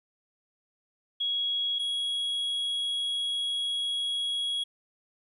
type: tone pair in turn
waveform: sine / triangle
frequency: 3322 / 3322 Hz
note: G#7 / G#7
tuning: 0 / 0 cents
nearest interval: unison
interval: 0 cents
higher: neither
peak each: -26 dBFS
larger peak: neither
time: 1.2-1.79 / 1.79-4.64 s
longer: second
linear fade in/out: 10 ms
effects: resampled to 32000 Hz + 11-bit